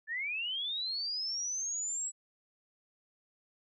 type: linear sweep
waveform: sine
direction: up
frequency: 1721 to 7820 Hz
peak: -33 dBFS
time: 0.07-2.12 s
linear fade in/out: 50 ms
effects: none